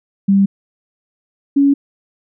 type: tone pair in turn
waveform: sine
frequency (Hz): 196.9 / 280.1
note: G3 / C#4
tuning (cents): +8 / +18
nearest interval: tritone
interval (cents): 610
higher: second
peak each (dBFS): -8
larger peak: neither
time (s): 0.28-0.46 / 1.56-1.74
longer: neither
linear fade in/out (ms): 10
effects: none